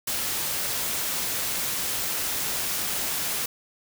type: noise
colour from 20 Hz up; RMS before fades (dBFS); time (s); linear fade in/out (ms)
white; -28; 0.07-3.46; 5
effects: none